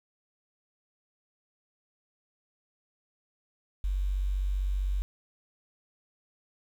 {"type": "tone with quantisation", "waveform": "sine", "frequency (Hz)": 47.7, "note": "G1", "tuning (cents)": -47, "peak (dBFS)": -26, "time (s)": [3.84, 5.02], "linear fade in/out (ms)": 0, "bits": 9, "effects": []}